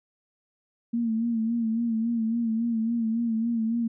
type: tone with vibrato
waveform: sine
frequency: 228.6 Hz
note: A#3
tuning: 34 cents flat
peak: -23 dBFS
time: 0.93-3.88 s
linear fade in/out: 10 ms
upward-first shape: sine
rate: 3.6 Hz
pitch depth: 58 cents each way
effects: none